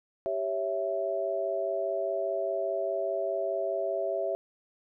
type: chord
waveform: sine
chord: C# diminished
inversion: second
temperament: equal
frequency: 392 / 554.4 / 659.3 Hz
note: G4 / C#5 / E5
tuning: 0 / 0 / 0 cents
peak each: -34 / -33 / -30 dBFS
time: 0.26-4.35 s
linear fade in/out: 0 ms
effects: none